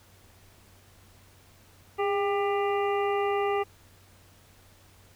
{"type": "harmonic tone with a mistuned harmonic", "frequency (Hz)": 397.7, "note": "G4", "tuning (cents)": 25, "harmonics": [1, 2, 3, 5, 6, 7], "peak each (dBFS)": [-26, -30, -33, -38, -43, -41], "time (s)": [1.98, 3.64], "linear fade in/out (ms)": 20, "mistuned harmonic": 1, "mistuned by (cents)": 38, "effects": ["added 94 Hz sine -58 dBFS peak until 5.15 s", "pink hiss -58 dBFS RMS until 5.15 s"]}